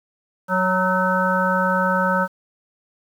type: harmonic tone with a mistuned harmonic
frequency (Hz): 185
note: F#3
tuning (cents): 0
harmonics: 1 / 3 / 5 / 7 / 8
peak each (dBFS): -23 / -23 / -23 / -23 / -23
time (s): 0.48-2.28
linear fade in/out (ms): 50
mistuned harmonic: 8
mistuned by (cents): +44
effects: 8-bit